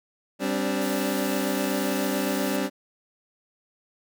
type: chord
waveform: 25% pulse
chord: G suspended fourth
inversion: none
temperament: equal with one note detuned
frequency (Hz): 196 / 261.6 / 290.3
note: G3 / C4 / D4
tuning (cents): 0 / 0 / -20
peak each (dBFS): -25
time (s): 0.39-2.7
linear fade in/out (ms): 50
type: high-pass noise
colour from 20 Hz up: white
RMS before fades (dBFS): -38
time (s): 0.81-2.57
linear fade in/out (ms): 10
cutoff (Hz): 2800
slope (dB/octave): 24
effects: none